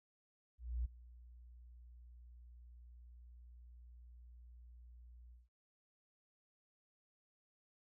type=tone with ADSR envelope; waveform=sine; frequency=59.9 Hz; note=A#1; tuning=48 cents sharp; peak=-34 dBFS; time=0.58-5.49 s; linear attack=270 ms; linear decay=13 ms; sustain=-21 dB; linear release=170 ms; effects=none